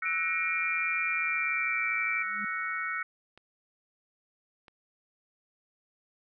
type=chord; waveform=sine; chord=F# dominant seventh; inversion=third; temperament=equal with one note detuned; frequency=1318.5 / 1480 / 1882 / 2217 Hz; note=E6 / F#6 / A#6 / C#7; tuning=0 / 0 / +16 / 0 cents; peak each=-36 dBFS; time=0.02-3.03 s; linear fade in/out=5 ms
type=tone with pitch glide; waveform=sine; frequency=2386 to 2329 Hz; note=D7 to D7; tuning=+27 to -15 cents; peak=-29 dBFS; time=0.05-2.23 s; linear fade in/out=10 ms; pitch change=-42 cents; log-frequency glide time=1.11-1.91 s
type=tone with exponential growth; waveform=sine; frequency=204.8 Hz; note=G#3; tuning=24 cents flat; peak=-37 dBFS; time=2.18-2.45 s; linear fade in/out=5 ms; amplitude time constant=58 ms
type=clicks; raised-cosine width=0.3 ms; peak=-35 dBFS; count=2; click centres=3.376 / 4.682 s
effects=none